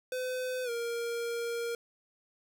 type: tone with pitch glide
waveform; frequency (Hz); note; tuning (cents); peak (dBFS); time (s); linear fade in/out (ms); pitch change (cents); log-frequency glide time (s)
square; 508 to 468.5; B4 to A#4; +49 to +9; -33; 0.12-1.75; 2; -140; 0.64-0.7
effects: none